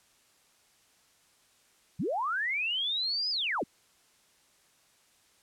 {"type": "linear two-way sweep", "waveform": "sine", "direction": "up then down", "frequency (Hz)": [116.54, 5100, 116.54], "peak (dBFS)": -28, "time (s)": [1.99, 3.64], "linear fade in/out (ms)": 10, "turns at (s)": 3.3, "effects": ["white hiss -65 dBFS RMS until 5.42 s", "low-pass 10000 Hz 12 dB/octave"]}